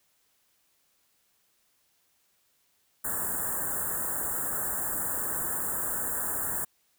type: band-stop noise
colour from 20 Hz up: white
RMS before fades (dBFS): -31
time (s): 3.04-6.65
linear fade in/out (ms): 10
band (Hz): 1800 to 7200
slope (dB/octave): 96
effects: white hiss -70 dBFS RMS until 6.98 s